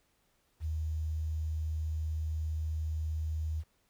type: tone with quantisation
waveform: sine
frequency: 78.5 Hz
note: D#2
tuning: 16 cents sharp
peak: -31 dBFS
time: 0.6-3.64 s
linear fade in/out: 50 ms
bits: 10
effects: pink hiss -73 dBFS RMS until 3.89 s